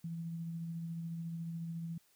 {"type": "tone with tremolo", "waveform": "sine", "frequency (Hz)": 166.4, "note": "E3", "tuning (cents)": 17, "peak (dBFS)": -37, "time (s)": [0.04, 1.98], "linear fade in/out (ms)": 5, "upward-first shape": "sine", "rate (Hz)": 14, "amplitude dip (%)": 25, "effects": ["white hiss -70 dBFS RMS until 2.15 s"]}